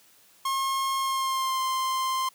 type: tone with pitch glide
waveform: 45% pulse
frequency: 1076 to 1047.2 Hz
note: C6 to C6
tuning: +48 to +1 cents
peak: -25 dBFS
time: 0.45-2.29 s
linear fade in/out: 5 ms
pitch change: -47 cents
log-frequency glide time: 0.99-1.62 s
effects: white hiss -58 dBFS RMS until 2.34 s + high-pass 100 Hz 12 dB/octave